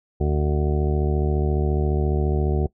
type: harmonic tone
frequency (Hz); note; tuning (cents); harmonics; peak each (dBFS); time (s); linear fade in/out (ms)
74.5; D2; +25; 1 / 2 / 3 / 4 / 5 / 6 / 8 / 9 / 10; -21 / -25 / -31 / -37 / -26 / -31 / -38 / -40 / -35; 0.2-2.67; 10
effects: noise-tail reverb RT60 0.1 s tail -20 dB re dry